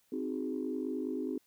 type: chord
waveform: sine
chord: Ab dominant seventh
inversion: first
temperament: equal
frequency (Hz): 261.6 / 311.1 / 370 / 415.3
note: C4 / Eb4 / Gb4 / Ab4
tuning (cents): 0 / 0 / 0 / 0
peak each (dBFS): -36 / -38 / -40 / -40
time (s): 0.12-1.38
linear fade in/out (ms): 5
effects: tanh soft clip ceiling -23 dBFS + white hiss -71 dBFS RMS until 1.46 s